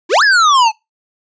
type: exponential two-way sweep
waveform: square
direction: up then down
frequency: 300 to 1760 to 846 Hz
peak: -8 dBFS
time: 0.09-0.72 s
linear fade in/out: 50 ms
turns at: 0.23 s
effects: noise-tail reverb RT60 0.2 s tail -24 dB re dry + resampled to 16000 Hz